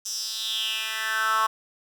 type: tone with high-pass filter sweep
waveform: 10% pulse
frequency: 220 Hz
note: A3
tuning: in tune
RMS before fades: -27 dBFS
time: 0.05-1.47 s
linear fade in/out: 10 ms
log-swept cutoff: 6200 to 1100 Hz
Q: 4.9
effects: none